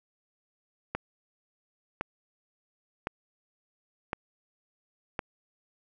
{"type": "click train", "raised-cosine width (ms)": 0.5, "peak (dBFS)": -15, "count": 5, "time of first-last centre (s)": [0.95, 5.192], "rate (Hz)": 0.943, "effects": []}